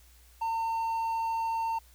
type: tone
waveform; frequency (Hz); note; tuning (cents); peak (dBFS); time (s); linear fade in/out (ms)
triangle; 907; A#5; -48; -26; 0.41-1.79; 10
effects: added 60 Hz sine -56 dBFS peak until 1.94 s + white hiss -61 dBFS RMS until 1.94 s